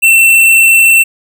square tone, 2691 Hz, E7, 35 cents sharp, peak -4 dBFS, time 0.02-1.04 s, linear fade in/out 20 ms, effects none

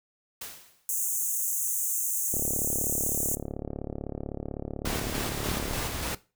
white noise with exponential decay, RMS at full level -36 dBFS, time 0.41-0.92 s, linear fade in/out 5 ms, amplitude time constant 110 ms
pink high-pass noise, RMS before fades -29 dBFS, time 0.89-3.35 s, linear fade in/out 0 ms, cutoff 6300 Hz, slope 96 dB/octave
click train, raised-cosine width 2 ms, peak -20 dBFS, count 122, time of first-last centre 2.34-5.71 s, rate 35.9 Hz
pink noise with tremolo, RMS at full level -31 dBFS, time 4.85-6.15 s, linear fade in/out 5 ms, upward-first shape square, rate 3.4 Hz, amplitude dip 30%
effects noise-tail reverb RT60 0.3 s tail -18 dB re dry

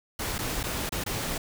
pink noise with dropouts, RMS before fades -31 dBFS, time 0.19-1.38 s, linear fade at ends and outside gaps 5 ms, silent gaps 0.382-0.388 / 0.631-0.637 / 0.893-0.921 / 1.039-1.062 s, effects none

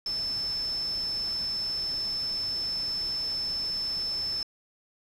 sine tone in noise, 5274 Hz, E8, in tune, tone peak -28 dBFS, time 0.06-4.43 s, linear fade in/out 2 ms, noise pink, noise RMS -45 dBFS, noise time 0.06-4.43 s, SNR +14 dB, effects low-pass 12000 Hz 12 dB/octave

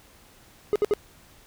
triangle tone bursts, 415.3 Hz, G#4, in tune, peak -16 dBFS, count 3, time 0.73-0.937 s, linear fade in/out 0 ms, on 27 ms, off 63 ms, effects pink hiss -54 dBFS RMS until 1.46 s

